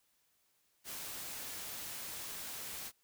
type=noise; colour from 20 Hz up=white; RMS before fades=-44 dBFS; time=0.84-2.92 s; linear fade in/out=50 ms; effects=white hiss -75 dBFS RMS until 3.03 s

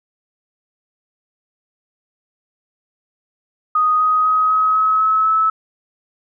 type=tone with pitch steps; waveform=sine; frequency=1244.5 / 1253.9 / 1263.3 / 1272.9 / 1282.4 / 1292.1 / 1301.9 Hz; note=D#6 / D#6 / D#6 / D#6 / E6 / E6 / E6; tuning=0 / +13 / +26 / +39 / -48 / -35 / -22 cents; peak=-12 dBFS; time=3.75-5.5 s; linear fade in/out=5 ms; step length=250 ms; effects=none

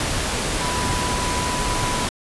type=tone in noise; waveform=sine; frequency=989 Hz; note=B5; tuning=2 cents sharp; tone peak=-26 dBFS; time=0.61-2.05 s; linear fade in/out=2 ms; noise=pink; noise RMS=-23 dBFS; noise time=0-2.09 s; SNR=-6 dB; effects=resampled to 24000 Hz

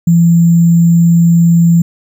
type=tone with sample-and-hold; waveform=sine; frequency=168.8 Hz; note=E3; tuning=41 cents sharp; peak=-4 dBFS; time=0.07-1.82 s; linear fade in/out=5 ms; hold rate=7350 Hz; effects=none

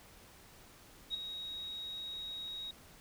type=tone with ADSR envelope; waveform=sine; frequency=3789 Hz; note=A#7; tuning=27 cents sharp; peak=-31 dBFS; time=1.1-2.71 s; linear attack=45 ms; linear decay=5 ms; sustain=-9 dB; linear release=4 ms; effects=pink hiss -58 dBFS RMS until 3 s

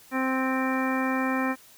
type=harmonic tone; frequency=261.6 Hz; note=C4; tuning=in tune; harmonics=1 / 2 / 3 / 4 / 5 / 6 / 7 / 9; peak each=-26 / -33 / -34 / -33 / -35 / -38 / -33 / -36 dBFS; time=0.11-1.56 s; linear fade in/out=50 ms; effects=white hiss -53 dBFS RMS until 1.77 s

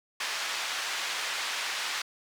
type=band-pass noise; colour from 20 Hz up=pink; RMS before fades=-33 dBFS; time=0.2-2.02 s; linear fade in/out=5 ms; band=1300 to 5600 Hz; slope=12 dB/octave; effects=none

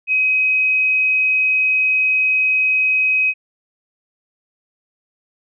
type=tone; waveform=sine; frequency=2530 Hz; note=D#7; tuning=28 cents sharp; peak=-13 dBFS; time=0.07-3.34 s; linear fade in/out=50 ms; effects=none

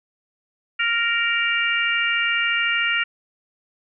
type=harmonic tone; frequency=466.2 Hz; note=A#4; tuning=in tune; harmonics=3 / 4 / 5 / 6; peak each=-24 / -24 / -24 / -24 dBFS; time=0.79-3.04 s; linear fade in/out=10 ms; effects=none

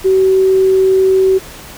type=tone; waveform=sine; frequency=380 Hz; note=F#4; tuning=46 cents sharp; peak=-7 dBFS; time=0.04-1.39 s; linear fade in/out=20 ms; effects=pink hiss -33 dBFS RMS until 1.77 s

